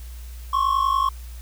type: tone pair together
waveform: triangle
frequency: 1063.5 / 1114 Hz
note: C6 / C#6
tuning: +28 / +8 cents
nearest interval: minor second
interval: 80 cents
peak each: -19 dBFS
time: 0.53-1.09 s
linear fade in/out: 5 ms
effects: added 60 Hz sine -34 dBFS peak until 1.41 s + white hiss -49 dBFS RMS until 1.41 s